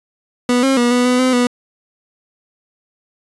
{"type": "tone with pitch steps", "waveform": "30% pulse", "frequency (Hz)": [245.8, 268.5, 241, 246.2, 249.5, 256.7, 245], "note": ["B3", "C4", "B3", "B3", "B3", "C4", "B3"], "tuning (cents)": [-8, 45, -42, -5, 18, -33, -14], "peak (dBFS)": -9, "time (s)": [0.49, 1.47], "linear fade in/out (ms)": 2, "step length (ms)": 140, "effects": ["resampled to 24000 Hz"]}